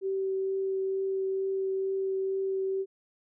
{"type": "tone with vibrato", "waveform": "sine", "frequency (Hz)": 384.7, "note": "G4", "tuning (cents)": -33, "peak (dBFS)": -27, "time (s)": [0.01, 2.86], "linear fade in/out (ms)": 50, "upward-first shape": "triangle", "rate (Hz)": 2.2, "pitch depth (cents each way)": 9, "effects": []}